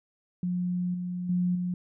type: tone with level steps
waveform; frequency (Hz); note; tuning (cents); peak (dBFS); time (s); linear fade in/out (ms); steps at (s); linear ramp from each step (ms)
sine; 178.9; F3; +42; -26 / -30 / -23 / -27; 0.43-1.74; 2; 0.94 / 1.29 / 1.55; 5
effects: none